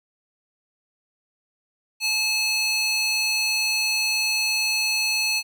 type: tone with high-pass filter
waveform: square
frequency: 863 Hz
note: A5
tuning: 34 cents flat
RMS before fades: -23 dBFS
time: 2-5.43 s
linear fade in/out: 50 ms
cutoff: 3300 Hz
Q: 4.6
effects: none